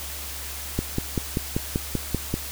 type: click train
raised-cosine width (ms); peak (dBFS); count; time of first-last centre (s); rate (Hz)
3; -10; 9; 0.79-2.34; 5.16
effects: added 70 Hz sine -38 dBFS peak until 2.51 s + white hiss -35 dBFS RMS until 2.51 s